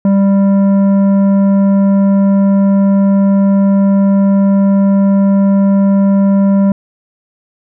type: tone with tanh clipping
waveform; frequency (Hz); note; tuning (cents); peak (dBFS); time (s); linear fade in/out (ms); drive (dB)
sine; 197.1; G3; +10; -8; 0.05-6.72; 2; 10
effects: none